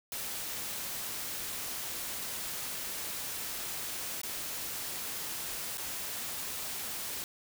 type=noise with dropouts; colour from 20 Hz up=white; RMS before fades=-38 dBFS; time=0.12-7.24 s; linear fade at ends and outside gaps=1 ms; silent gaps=4.216-4.233 / 5.773-5.78 s; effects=none